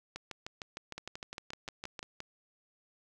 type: two click trains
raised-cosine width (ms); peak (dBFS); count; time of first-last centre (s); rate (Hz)
0.2; -24 / -23; 8 / 13; 0.98-2.204 / 0.16-1.992; 5.72 / 6.55
effects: none